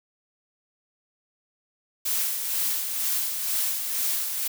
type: noise with tremolo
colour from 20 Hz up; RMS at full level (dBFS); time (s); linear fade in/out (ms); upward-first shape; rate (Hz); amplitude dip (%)
blue; -25; 2.05-4.48; 10; sine; 2.1; 45
effects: none